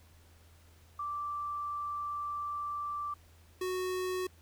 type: tone pair in turn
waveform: sine / square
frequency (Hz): 1171 / 368.8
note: D6 / F#4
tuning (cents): -5 / -6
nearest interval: octave + minor sixth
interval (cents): 2001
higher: first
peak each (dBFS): -34 / -33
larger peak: second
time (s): 0.99-3.14 / 3.61-4.27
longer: first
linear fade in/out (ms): 5
effects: added 82 Hz sine -58 dBFS peak until 4.41 s + pink hiss -64 dBFS RMS until 4.41 s